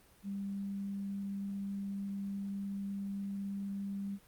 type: tone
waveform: sine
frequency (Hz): 198.3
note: G3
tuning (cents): +20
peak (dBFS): -36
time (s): 0.23-4.19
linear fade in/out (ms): 50
effects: pink hiss -63 dBFS RMS until 4.27 s + Opus 32 kbps